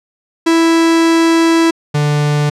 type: tone pair in turn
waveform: 45% pulse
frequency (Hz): 329.8 / 147.63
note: E4 / D3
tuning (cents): +1 / +9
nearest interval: octave + major second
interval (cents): 1392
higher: first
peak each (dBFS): -8 / -11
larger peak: first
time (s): 0.46-1.71 / 1.94-2.5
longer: first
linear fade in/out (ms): 10
effects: low-pass 8000 Hz 12 dB/octave